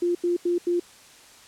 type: tone bursts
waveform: sine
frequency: 349.2 Hz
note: F4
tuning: in tune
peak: -20 dBFS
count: 4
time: 0.02-0.798 s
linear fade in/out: 5 ms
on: 130 ms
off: 86 ms
effects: white hiss -50 dBFS RMS until 1.47 s + low-pass 9000 Hz 12 dB/octave